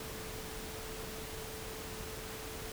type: tone in noise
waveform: sine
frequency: 440 Hz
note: A4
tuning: in tune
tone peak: -48 dBFS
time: 0-2.72 s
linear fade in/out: 2 ms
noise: pink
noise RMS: -44 dBFS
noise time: 0-2.72 s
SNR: -7 dB
effects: none